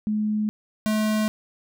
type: tone pair in turn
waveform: sine / square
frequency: 212.7 / 215.2 Hz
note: G#3 / A3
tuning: +42 / -38 cents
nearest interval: unison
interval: 20 cents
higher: second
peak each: -21 / -21 dBFS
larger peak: neither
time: 0.07-0.49 / 0.86-1.28 s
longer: neither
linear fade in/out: 0 ms
effects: none

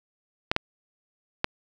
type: clicks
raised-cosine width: 0.3 ms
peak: -6 dBFS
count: 3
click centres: 0.515 / 0.564 / 1.444 s
effects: none

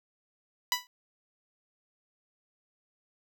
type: tone with exponential decay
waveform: 10% pulse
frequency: 987.8 Hz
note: B5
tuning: in tune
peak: -13 dBFS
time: 0.72-0.87 s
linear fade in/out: 1 ms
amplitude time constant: 31 ms
effects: none

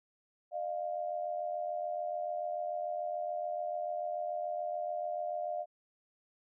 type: tone pair together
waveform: sine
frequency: 611.6 / 698.5 Hz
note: D#5 / F5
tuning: -30 / 0 cents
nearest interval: major second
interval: 230 cents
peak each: -37 / -36 dBFS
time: 0.51-5.66 s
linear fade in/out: 50 ms
effects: none

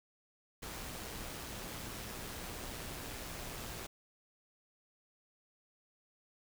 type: noise with amplitude modulation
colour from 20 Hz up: pink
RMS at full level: -43 dBFS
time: 0.62-3.87 s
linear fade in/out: 10 ms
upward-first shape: sine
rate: 121 Hz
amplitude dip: 30%
effects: none

